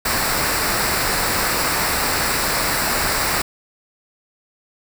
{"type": "noise with comb filter", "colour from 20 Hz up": "pink", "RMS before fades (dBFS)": -20, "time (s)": [0.05, 3.42], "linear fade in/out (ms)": 5, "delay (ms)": 0.31, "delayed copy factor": -0.6, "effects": []}